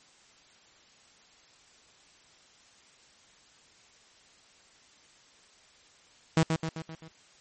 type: tone with echo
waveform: sawtooth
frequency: 161 Hz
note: E3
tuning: 41 cents flat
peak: -16 dBFS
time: 6.37-6.43 s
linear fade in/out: 2 ms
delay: 130 ms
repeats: 5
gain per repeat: -5 dB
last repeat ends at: 7.08 s
effects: white hiss -59 dBFS RMS until 7.4 s + MP3 32 kbps